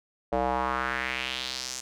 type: tone with band-pass filter sweep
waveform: square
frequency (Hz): 64.1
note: C2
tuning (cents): -35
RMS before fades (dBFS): -30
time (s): 0.32-1.81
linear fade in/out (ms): 10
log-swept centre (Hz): 610 to 6900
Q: 2.6
effects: none